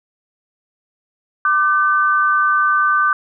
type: tone pair together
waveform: sine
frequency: 1185.2 / 1525 Hz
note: D6 / G6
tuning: +15 / -48 cents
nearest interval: major third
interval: 437 cents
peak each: -14 / -16 dBFS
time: 1.45-3.13 s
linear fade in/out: 2 ms
effects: none